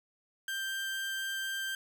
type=tone; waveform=30% pulse; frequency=1574 Hz; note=G6; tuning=7 cents sharp; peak=-31 dBFS; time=0.48-1.75 s; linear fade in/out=2 ms; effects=none